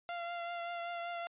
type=tone with vibrato; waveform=sawtooth; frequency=690 Hz; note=F5; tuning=21 cents flat; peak=-34 dBFS; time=0.09-1.27 s; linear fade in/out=0 ms; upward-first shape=triangle; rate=5.2 Hz; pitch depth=22 cents each way; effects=resampled to 8000 Hz